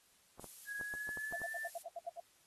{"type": "clicks", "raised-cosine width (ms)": 1, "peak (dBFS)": -36, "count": 8, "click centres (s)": [0.396, 0.443, 0.812, 0.939, 1.091, 1.173, 1.325, 1.417]}
{"type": "noise", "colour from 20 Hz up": "violet", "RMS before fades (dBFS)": -50, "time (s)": [0.4, 1.83], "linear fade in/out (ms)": 10}
{"type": "tone with pitch glide", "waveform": "sine", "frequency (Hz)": [1661.2, 1770.2], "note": ["G#6", "A6"], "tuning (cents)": [0, 10], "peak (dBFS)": -40, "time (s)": [0.66, 1.7], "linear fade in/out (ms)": 50, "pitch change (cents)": 110, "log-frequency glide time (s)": [0.79, 1.54]}
{"type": "tone bursts", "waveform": "sine", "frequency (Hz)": 683, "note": "F5", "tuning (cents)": -39, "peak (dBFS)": -39, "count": 9, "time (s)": [1.33, 2.201], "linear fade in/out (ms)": 5, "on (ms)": 31, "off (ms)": 74}
{"effects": ["white hiss -69 dBFS RMS until 2.46 s", "AAC 32 kbps"]}